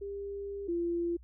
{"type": "tone pair in turn", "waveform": "sine", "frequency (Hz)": [400, 342.6], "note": ["G4", "F4"], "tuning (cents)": [35, -33], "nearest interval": "minor third", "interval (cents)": 268, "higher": "first", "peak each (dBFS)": [-36, -29], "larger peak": "second", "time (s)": [[0.01, 0.68], [0.68, 1.17]], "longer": "first", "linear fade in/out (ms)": 10, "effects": ["added 60 Hz sine -51 dBFS peak until 1.23 s"]}